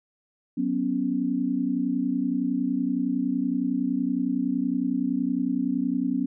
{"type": "chord", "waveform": "sine", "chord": "F# suspended fourth", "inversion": "none", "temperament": "just", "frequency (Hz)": [185, 246.7, 277.5], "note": ["F#3", "B3", "C#4"], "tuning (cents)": [0, -2, 2], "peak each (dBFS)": [-31, -26, -26], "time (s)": [0.57, 6.26], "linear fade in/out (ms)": 10, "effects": []}